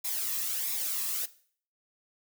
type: noise with flanger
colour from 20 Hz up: blue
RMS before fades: -32 dBFS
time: 0.04-1.26 s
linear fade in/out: 10 ms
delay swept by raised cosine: 0.66 to 1.37 ms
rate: 1.5 Hz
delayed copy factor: -0.6
effects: noise-tail reverb RT60 0.5 s tail -17 dB re dry